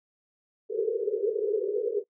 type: band-pass noise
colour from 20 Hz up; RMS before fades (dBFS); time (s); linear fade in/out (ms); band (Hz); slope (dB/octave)
white; -28; 0.69-2.04; 50; 400 to 470; 96
effects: noise-tail reverb RT60 0.1 s tail -23 dB re dry